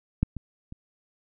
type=clicks; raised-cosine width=5 ms; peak=-9 / -22 / -27 dBFS; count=3; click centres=0.23 / 0.367 / 0.724 s; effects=none